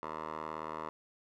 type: tone with band-pass filter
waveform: 10% pulse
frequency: 78.3 Hz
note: D#2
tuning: 11 cents sharp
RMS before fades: -41 dBFS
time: 0.03-0.89 s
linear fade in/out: 0 ms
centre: 930 Hz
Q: 3
effects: none